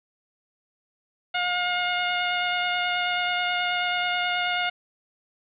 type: tone with vibrato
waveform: 10% pulse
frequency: 715 Hz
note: F5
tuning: 41 cents sharp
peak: -14 dBFS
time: 1.34-4.7 s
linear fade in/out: 10 ms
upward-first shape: sine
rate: 9.3 Hz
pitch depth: 10 cents each way
effects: resampled to 8000 Hz + 8-bit